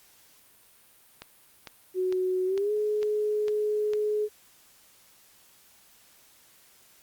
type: click train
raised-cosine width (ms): 0.2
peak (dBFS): -22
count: 7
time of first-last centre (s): 1.22-3.935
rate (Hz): 2.21
type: tone with pitch glide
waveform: sine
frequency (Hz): 370 to 422.6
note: F#4 to G#4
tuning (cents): 0 to +30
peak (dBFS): -24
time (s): 1.94-4.29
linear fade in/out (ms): 50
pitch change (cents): +230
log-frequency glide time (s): 2.46-2.72
effects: white hiss -58 dBFS RMS until 7.02 s + Opus 48 kbps